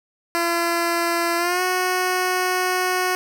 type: tone with pitch glide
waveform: 10% pulse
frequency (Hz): 340.3 to 366.8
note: F4 to F#4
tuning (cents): -45 to -15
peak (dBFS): -11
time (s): 0.35-3.15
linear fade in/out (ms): 0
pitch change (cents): +130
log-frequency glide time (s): 1.37-1.62
effects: none